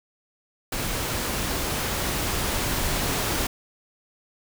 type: noise with level ramp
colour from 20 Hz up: pink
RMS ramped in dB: -28 to -25 dBFS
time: 0.72-3.47 s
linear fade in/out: 5 ms
effects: none